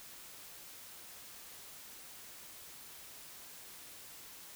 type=silence; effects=white hiss -52 dBFS RMS until 4.55 s